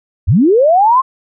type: linear sweep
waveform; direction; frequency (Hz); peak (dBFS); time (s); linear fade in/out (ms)
sine; up; 63.1 to 1082; -6; 0.27-1.02; 20
effects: none